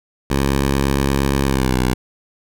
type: tone with pitch glide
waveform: 10% pulse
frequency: 68.6 to 62.91 Hz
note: C#2 to B1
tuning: -17 to +33 cents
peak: -7 dBFS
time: 0.3-1.94 s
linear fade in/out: 5 ms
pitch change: -150 cents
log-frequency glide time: 1.44-1.78 s
effects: none